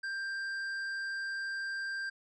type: tone with hard clipping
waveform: triangle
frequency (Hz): 1583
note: G6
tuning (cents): +17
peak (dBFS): -36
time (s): 0.03-2.1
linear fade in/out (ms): 10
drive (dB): 10
effects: resampled to 24000 Hz